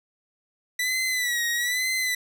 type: tone with vibrato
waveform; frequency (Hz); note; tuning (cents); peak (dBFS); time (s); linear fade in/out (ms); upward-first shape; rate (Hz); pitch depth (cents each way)
sawtooth; 1967; B6; -7; -20; 0.79-2.15; 5; sine; 1.1; 76
effects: none